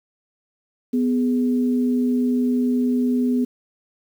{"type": "tone pair together", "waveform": "sine", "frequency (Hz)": [248.4, 417.7], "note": ["B3", "G#4"], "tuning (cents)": [10, 10], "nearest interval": "major sixth", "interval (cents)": 900, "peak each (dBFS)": [-17, -28], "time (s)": [0.93, 3.45], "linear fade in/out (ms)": 10, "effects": ["8-bit"]}